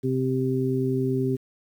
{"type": "harmonic tone", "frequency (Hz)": 130.4, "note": "C3", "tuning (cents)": -5, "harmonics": [1, 2, 3], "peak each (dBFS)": [-26, -26, -26], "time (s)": [0.03, 1.37], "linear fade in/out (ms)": 20, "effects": ["9-bit"]}